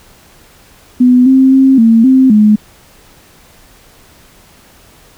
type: tone with pitch steps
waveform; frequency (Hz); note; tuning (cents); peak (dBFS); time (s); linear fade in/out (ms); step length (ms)
sine; 249.5 / 264 / 266.5 / 226.9 / 261.9 / 211.9; B3 / C4 / C4 / A#3 / C4 / G#3; +18 / +16 / +32 / -47 / +2 / +35; -3; 1-2.56; 10; 260
effects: pink hiss -43 dBFS RMS until 5.17 s